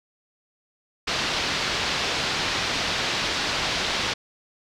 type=low-pass noise; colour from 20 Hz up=white; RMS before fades=-26 dBFS; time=1.07-4.14 s; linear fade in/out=10 ms; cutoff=4800 Hz; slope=24 dB/octave; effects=none